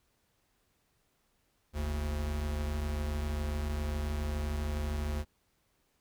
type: tone pair together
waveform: square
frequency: 47.2 / 74.5 Hz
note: F#1 / D2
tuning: +35 / +25 cents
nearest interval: minor sixth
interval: 790 cents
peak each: -39 / -33 dBFS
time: 1.73-5.25 s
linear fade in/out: 50 ms
effects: pink hiss -74 dBFS RMS until 6 s